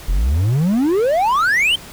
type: exponential sweep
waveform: triangle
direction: up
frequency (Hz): 39 to 3200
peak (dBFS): -11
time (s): 0.08-1.76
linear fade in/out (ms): 10
effects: pink hiss -37 dBFS RMS until 1.92 s